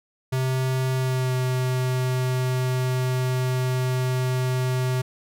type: tone with pitch glide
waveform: square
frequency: 130.1 to 127.94 Hz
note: C3 to C3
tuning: -9 to -38 cents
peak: -22 dBFS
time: 0.32-5.02 s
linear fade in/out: 10 ms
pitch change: -29 cents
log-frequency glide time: 0.96-1.33 s
effects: none